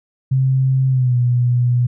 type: tone with pitch glide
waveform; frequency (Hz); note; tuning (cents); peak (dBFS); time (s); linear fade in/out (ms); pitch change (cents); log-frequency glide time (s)
sine; 132.1 to 122.54; C3 to B2; +17 to -13; -12; 0.31-1.87; 10; -130; 0.89-1.16
effects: none